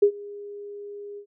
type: tone with ADSR envelope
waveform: sine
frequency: 408.4 Hz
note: G#4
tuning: 29 cents flat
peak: -11 dBFS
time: 0.02-1.26 s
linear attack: 9 ms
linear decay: 80 ms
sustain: -24 dB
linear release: 83 ms
effects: none